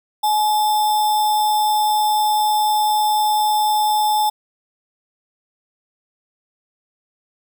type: tone with sample-and-hold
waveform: sine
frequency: 848 Hz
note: G#5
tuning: 36 cents sharp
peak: -14 dBFS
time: 0.23-4.3 s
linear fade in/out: 10 ms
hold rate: 4410 Hz
effects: none